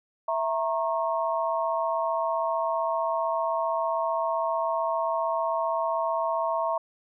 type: chord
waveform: sine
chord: A# diminished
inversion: second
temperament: equal with one note detuned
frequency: 659.3 / 932.3 / 1087.8 Hz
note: E5 / A#5 / C#6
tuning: 0 / 0 / -33 cents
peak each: -27 / -29 / -30 dBFS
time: 0.28-6.78 s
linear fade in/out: 5 ms
effects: none